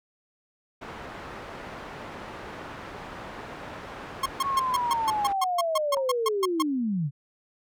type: low-pass noise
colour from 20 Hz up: white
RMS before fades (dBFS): -40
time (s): 0.81-5.33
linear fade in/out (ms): 10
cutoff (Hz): 1300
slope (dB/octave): 12
type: tone bursts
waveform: 45% pulse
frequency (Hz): 1076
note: C6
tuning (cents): +48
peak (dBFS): -22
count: 15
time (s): 4.23-6.625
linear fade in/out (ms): 5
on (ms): 29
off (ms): 140
type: linear sweep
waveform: sine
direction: down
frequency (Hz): 1122 to 130.81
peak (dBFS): -24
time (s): 4.42-7.11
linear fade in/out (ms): 50
type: tone with exponential decay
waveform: sine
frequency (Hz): 936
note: A#5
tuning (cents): +7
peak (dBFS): -26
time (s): 5.97-6.08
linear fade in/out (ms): 0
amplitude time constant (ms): 23
effects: none